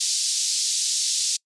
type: band-pass noise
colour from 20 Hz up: pink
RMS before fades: -24 dBFS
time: 0-1.37 s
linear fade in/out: 10 ms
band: 4400 to 8300 Hz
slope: 24 dB/octave
effects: noise-tail reverb RT60 0.1 s tail -26 dB re dry + resampled to 24000 Hz